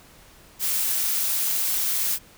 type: noise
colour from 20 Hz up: blue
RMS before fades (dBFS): -24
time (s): 0.59-2.19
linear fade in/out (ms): 50
effects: pink hiss -51 dBFS RMS until 2.37 s